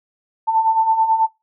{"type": "beating tone pair", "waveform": "sine", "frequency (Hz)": [883, 892.2], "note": ["A5", "A5"], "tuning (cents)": [6, 24], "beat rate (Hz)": 9.2, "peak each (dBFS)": [-21, -14], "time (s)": [0.47, 1.27], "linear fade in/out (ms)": 20, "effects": ["noise-tail reverb RT60 0.2 s tail -18 dB re dry"]}